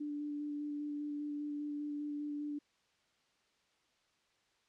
sine tone with vibrato, 293.7 Hz, D4, in tune, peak -37 dBFS, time 0-2.59 s, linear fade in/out 10 ms, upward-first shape square, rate 5 Hz, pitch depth 10 cents each way, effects white hiss -74 dBFS RMS until 4.68 s + low-pass 5000 Hz 12 dB/octave

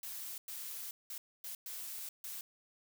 blue noise bursts at uneven times, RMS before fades -44 dBFS, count 6, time 0.03-0.38 / 0.48-0.91 / 1.1-1.18 / 1.44-1.55 / 1.66-2.09 / 2.24-2.41 s, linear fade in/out 2 ms, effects none

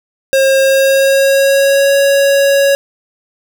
square tone with pitch glide, 537 to 555.9 Hz, C5 to C#5, +45 to +5 cents, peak -8 dBFS, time 0.33-2.75 s, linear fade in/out 0 ms, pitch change +60 cents, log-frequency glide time 0.61-1.95 s, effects none

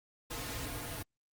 pink noise with comb filter, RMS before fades -40 dBFS, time 0.3-1.03 s, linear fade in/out 10 ms, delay 5.2 ms, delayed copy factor -0.9, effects Opus 48 kbps

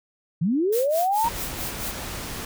sine linear sweep, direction up, 146.83 to 952 Hz, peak -19 dBFS, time 0.41-1.29 s, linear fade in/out 10 ms
blue noise with tremolo, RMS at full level -31 dBFS, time 0.72-1.92 s, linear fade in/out 10 ms, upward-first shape sine, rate 4.6 Hz, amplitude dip 95%
pink noise, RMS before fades -33 dBFS, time 1.24-2.45 s, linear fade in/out 2 ms
effects none

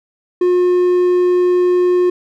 triangle tone with hard clipping, 358.9 Hz, F4, 47 cents sharp, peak -11 dBFS, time 0.41-2.1 s, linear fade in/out 5 ms, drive 6 dB, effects none

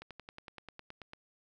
slowing click train, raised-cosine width 0.3 ms, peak -30 dBFS, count 12, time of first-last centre 0.02-1.134 s, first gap 87 ms, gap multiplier 1.03, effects none

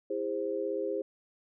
sine chord, E augmented, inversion none, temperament equal with one note detuned, 329.6 / 405.6 / 523.3 Hz, E4 / G#4 / B#4, 0 / -41 / 0 cents, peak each -37 / -33 / -34 dBFS, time 0.1-1.02 s, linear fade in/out 5 ms, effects none

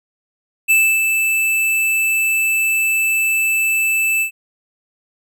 square tone with ADSR envelope, 2637 Hz, E7, in tune, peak -10 dBFS, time 0.68-4.31 s, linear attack 26 ms, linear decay 290 ms, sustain -5 dB, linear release 94 ms, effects none

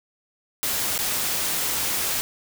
white noise with dropouts, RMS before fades -25 dBFS, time 0.63-2.21 s, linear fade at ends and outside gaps 0 ms, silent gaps 0.978-0.989 s, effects none

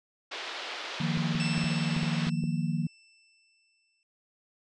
white band-pass noise, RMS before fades -38 dBFS, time 0.31-2.3 s, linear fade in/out 10 ms, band 360 to 4100 Hz, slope 24 dB/octave
sine chord, Eb suspended second, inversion none, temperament just, 155.56 / 175.01 / 233.3 Hz, Eb3 / F3 / Bb3, 0 / +4 / +2 cents, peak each -30 / -31 / -33 dBFS, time 1-2.87 s, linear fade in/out 5 ms
clicks, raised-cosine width 3 ms, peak -25 dBFS, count 8, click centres 1.174 / 1.352 / 1.579 / 1.641 / 1.965 / 2.032 / 2.27 / 2.438 s
25% pulse tone with exponential decay, 2659 Hz, E7, 14 cents sharp, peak -29 dBFS, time 1.4-4.03 s, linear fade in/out 0 ms, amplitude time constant 570 ms
effects resampled to 22050 Hz

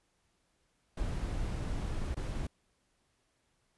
brown noise with dropouts, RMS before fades -35 dBFS, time 0.97-2.47 s, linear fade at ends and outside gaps 5 ms, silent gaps 2.146-2.167 s, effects pink hiss -75 dBFS RMS until 3.77 s + resampled to 24000 Hz

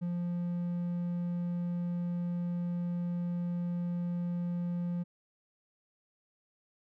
triangle tone, 174.61 Hz, F3, in tune, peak -29 dBFS, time 0.01-5.04 s, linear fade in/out 20 ms, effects none

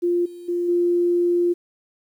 sine tone with level steps, 349.2 Hz, F4, in tune, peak -17 / -35 / -20 / -16 dBFS, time 0.02-1.54 s, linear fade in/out 20 ms, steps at 0.25 / 0.48 / 0.68 s, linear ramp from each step 10 ms, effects 9-bit

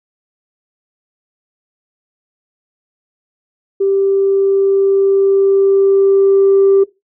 sine tone with level ramp, 392 Hz, G4, in tune, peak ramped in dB -10 to -5 dBFS, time 3.8-6.84 s, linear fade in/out 10 ms, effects noise-tail reverb RT60 0.2 s tail -19 dB re dry + tanh soft clip ceiling -3 dBFS

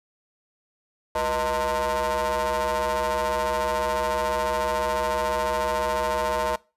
30% pulse ring-modulated tone, 140 Hz, C#3, 18 cents sharp, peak -17 dBFS, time 1.15-6.56 s, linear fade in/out 5 ms, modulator 763 Hz, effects noise-tail reverb RT60 0.3 s tail -22 dB re dry + resampled to 32000 Hz

